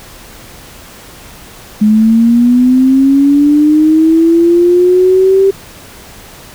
sine linear sweep, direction up, 210.1 to 392 Hz, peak -4 dBFS, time 1.81-5.51 s, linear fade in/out 10 ms, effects pink hiss -34 dBFS RMS until 6.54 s

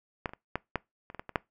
clicks, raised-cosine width 0.5 ms, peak -15 / -28 / -27 / -14 / -13 / -28 / -26 / -22 / -25 / -10 dBFS, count 10, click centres 0.258 / 0.293 / 0.335 / 0.556 / 0.757 / 1.101 / 1.147 / 1.195 / 1.293 / 1.358 s, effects noise-tail reverb RT60 0.2 s tail -23 dB re dry

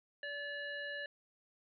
harmonic tone, 576 Hz, D5, 34 cents flat, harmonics 1 / 3 / 5 / 7, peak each -46 / -41 / -50 / -54 dBFS, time 0.23-1.06 s, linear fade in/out 2 ms, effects none

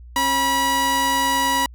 sawtooth tone pair together, 269.9 / 970 Hz, C#4 / B5, -46 / -31 cents, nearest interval octave + minor seventh, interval 2215 cents, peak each -23 / -14 dBFS, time 0.16-1.66 s, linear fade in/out 2 ms, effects added 60 Hz sine -38 dBFS peak until 1.74 s

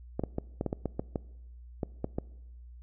clicks, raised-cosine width 2 ms, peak -17 dBFS, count 12, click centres 0.195 / 0.237 / 0.384 / 0.611 / 0.663 / 0.729 / 0.857 / 0.995 / 1.158 / 1.832 / 2.044 / 2.185 s, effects noise-tail reverb RT60 1.0 s tail -22 dB re dry + added 60 Hz sine -46 dBFS peak until 2.82 s

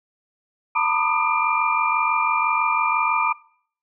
sine tone cluster, 908 / 990 / 1191 / 1237 / 2380 Hz, A#5 / B5 / D6 / D#6 / D7, -46 / +4 / +24 / -10 / +22 cents, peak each -24 dBFS, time 0.75-3.33 s, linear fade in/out 10 ms, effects noise-tail reverb RT60 0.6 s tail -24 dB re dry

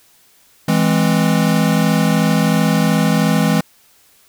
square chord, E augmented, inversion none, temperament equal with one note detuned, 164.81 / 207.7 / 260.9 Hz, E3 / G#3 / B#3, 0 / 0 / -5 cents, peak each -16 / -17 / -20 dBFS, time 0.68-3.61 s, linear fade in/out 5 ms, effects white hiss -52 dBFS RMS until 4.28 s

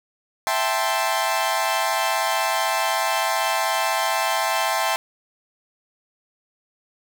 sawtooth chord, A minor seventh, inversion second, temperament equal, 659.3 / 784 / 880 / 1046.5 Hz, E5 / G5 / A5 / C6, 0 / 0 / 0 / 0 cents, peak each -22 dBFS, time 0.47-4.96 s, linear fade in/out 0 ms, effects none

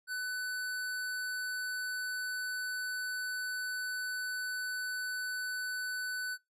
square tone, 1500 Hz, F#6, 23 cents sharp, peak -35 dBFS, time 0.07-6.38 s, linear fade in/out 50 ms, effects noise-tail reverb RT60 0.2 s tail -25 dB re dry + resampled to 32000 Hz

